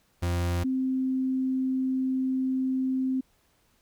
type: tone pair in turn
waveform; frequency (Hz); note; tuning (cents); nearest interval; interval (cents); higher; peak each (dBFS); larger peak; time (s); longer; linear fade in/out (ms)
40% pulse / sine; 87.1 / 261; F2 / C4; -4 / -4; octave + perfect fifth; 1900; second; -24; neither; 0.22-0.64 / 0.64-3.21; second; 10
effects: pink hiss -67 dBFS RMS until 3.81 s

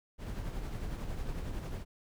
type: noise with tremolo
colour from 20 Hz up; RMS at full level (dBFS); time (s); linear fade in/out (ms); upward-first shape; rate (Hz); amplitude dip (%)
brown; -36; 0.18-1.85; 50; triangle; 11; 45
effects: none

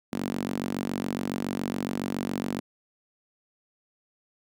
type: tone with high-pass filter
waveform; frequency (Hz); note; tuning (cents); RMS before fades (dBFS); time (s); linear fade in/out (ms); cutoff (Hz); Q
sawtooth; 47.17; F#1; +34; -31; 0.12-2.6; 10; 230; 3
effects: none

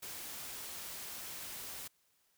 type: noise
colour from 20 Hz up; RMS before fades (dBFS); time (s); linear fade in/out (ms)
white; -45; 0.02-1.88; 10
effects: white hiss -74 dBFS RMS until 2.37 s

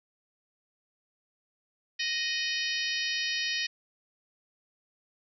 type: harmonic tone with a mistuned harmonic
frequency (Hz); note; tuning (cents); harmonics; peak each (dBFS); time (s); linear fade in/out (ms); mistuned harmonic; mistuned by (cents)
622.3; D#5; 0; 3 / 4 / 5 / 6 / 7 / 8 / 9; -34 / -35 / -36 / -37 / -37 / -38 / -39; 1.99-3.67; 10; 5; -44
effects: none

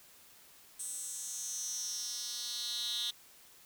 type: tone with high-pass filter sweep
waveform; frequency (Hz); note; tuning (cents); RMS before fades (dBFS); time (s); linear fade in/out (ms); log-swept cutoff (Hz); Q
10% pulse; 240; B3; -49; -39; 0.79-3.11; 10; 8300 to 3600; 5.2
effects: white hiss -59 dBFS RMS until 3.65 s

